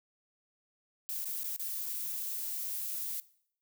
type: noise with dropouts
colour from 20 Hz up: violet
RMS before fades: -37 dBFS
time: 1.09-3.2 s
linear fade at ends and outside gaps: 0 ms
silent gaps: 1.245-1.256 / 1.434-1.443 / 1.563-1.596 / 1.858-1.862 s
effects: noise-tail reverb RT60 0.6 s tail -19 dB re dry